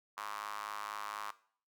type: tone with high-pass filter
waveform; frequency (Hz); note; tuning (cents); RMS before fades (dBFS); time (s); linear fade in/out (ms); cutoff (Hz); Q
square; 52.1; G#1; +6; -43; 0.17-1.31; 5; 1100; 3.9
effects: noise-tail reverb RT60 0.5 s tail -17 dB re dry